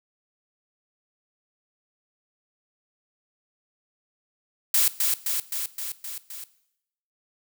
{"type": "noise with echo", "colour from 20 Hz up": "blue", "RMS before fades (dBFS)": -20, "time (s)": [4.74, 4.88], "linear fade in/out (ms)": 2, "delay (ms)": 260, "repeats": 6, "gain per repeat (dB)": -3, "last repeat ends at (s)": 6.44, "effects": ["noise-tail reverb RT60 0.8 s tail -18 dB re dry"]}